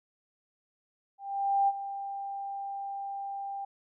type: tone with ADSR envelope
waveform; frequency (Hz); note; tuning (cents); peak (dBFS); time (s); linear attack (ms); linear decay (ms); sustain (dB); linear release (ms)
sine; 793; G5; +20; -21; 1.18-3.65; 500; 39; -13; 6
effects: none